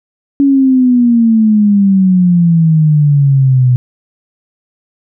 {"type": "exponential sweep", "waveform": "sine", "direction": "down", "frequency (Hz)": [281.7, 123.47], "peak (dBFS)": -5, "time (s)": [0.4, 3.76], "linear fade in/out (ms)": 0, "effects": []}